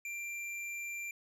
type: tone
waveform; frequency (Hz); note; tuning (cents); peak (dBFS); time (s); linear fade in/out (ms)
square; 2367; D7; +13; -39; 0.05-1.11; 2
effects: low-pass 12000 Hz 12 dB/octave